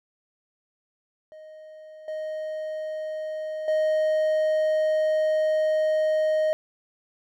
triangle tone with level steps, 622.3 Hz, D#5, in tune, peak -40 / -27 / -18 dBFS, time 1.32-6.53 s, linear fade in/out 0 ms, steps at 2.08 / 3.68 s, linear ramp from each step 2 ms, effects none

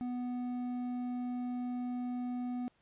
sine tone with hard clipping, 246.9 Hz, B3, in tune, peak -36 dBFS, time 0.01-2.68 s, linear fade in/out 0 ms, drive 6 dB, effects pink hiss -72 dBFS RMS until 2.81 s + resampled to 8000 Hz

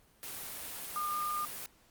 sine tone in noise, 1210 Hz, D#6, 49 cents flat, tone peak -32 dBFS, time 0.96-1.45 s, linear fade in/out 0 ms, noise white, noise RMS -42 dBFS, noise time 0.23-1.66 s, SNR +7 dB, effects pink hiss -65 dBFS RMS until 1.9 s + Opus 32 kbps

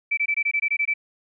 sine tone bursts, 2319 Hz, D7, 22 cents flat, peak -19 dBFS, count 10, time 0.11-0.939 s, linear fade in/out 10 ms, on 64 ms, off 21 ms, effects none

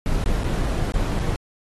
brown noise with dropouts, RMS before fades -22 dBFS, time 0.06-1.36 s, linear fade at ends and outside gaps 0 ms, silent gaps 0.24-0.261 / 0.434-0.442 / 0.92-0.94 / 1.191-1.197 s, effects AAC 32 kbps

